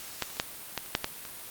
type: clicks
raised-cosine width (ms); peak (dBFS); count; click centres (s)
0.2; -10 / -28 / -25 / -8 / -12 / -28 / -6 / -10 / -24; 9; 0.223 / 0.302 / 0.369 / 0.399 / 0.777 / 0.861 / 0.951 / 1.044 / 1.252
effects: white hiss -43 dBFS RMS until 1.5 s + Opus 48 kbps